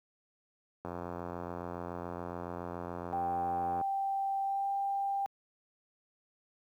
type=click train; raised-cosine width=1 ms; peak=-25 dBFS; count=259; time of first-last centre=0.85-3.812 s; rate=87.1 Hz
type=tone with pitch glide; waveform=sine; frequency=784 to 792.2 Hz; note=G5 to G5; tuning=0 to +18 cents; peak=-30 dBFS; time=3.13-5.26 s; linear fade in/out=0 ms; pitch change=+18 cents; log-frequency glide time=4.43-4.69 s
effects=high-pass 80 Hz 12 dB/octave + 11-bit